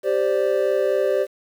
triangle chord, G suspended fourth, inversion none, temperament equal, 392 / 523.3 / 587.3 Hz, G4 / C5 / D5, 0 / 0 / 0 cents, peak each -20 dBFS, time 0.03-1.27 s, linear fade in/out 50 ms, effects 8-bit

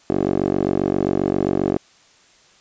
10% pulse tone with band-pass filter, 47.52 Hz, F#1, 47 cents sharp, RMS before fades -20 dBFS, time 0.1-1.77 s, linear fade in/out 0 ms, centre 410 Hz, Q 3.6, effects white hiss -53 dBFS RMS until 2.6 s + resampled to 16000 Hz

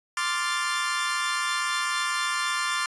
sawtooth chord, D minor seventh, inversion third, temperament equal, 1046.5 / 1174.7 / 1396.9 / 1760 Hz, C6 / D6 / F6 / A6, 0 / 0 / 0 / 0 cents, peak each -27 dBFS, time 0.17-2.86 s, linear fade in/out 2 ms, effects resampled to 24000 Hz

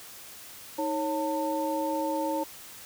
sine tone cluster, 314.6 / 550 / 898 Hz, D#4 / C#5 / A5, +19 / -14 / +35 cents, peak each -31 dBFS, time 0.78-2.44 s, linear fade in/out 10 ms, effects white hiss -46 dBFS RMS until 2.85 s

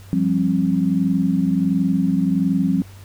sine chord, F suspended second, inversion none, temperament equal with one note detuned, 174.61 / 196 / 267.1 Hz, F3 / G3 / C4, 0 / 0 / +36 cents, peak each -20 dBFS, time 0.13-2.82 s, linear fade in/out 0 ms, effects added 97 Hz sine -39 dBFS peak until 3.04 s + pink hiss -48 dBFS RMS until 3.04 s

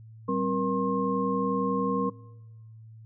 sine tone cluster, 193.4 / 264.4 / 474.4 / 1068 Hz, G3 / C4 / A#4 / C6, -23 / +18 / +30 / +35 cents, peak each -30 dBFS, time 0.28-2.1 s, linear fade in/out 10 ms, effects noise-tail reverb RT60 1.0 s tail -22 dB re dry + added 111 Hz sine -45 dBFS peak until 3.05 s

